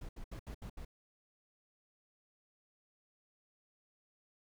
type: noise bursts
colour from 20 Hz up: brown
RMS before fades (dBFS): -45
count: 6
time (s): 0.01-0.85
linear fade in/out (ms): 5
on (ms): 80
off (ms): 72
effects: none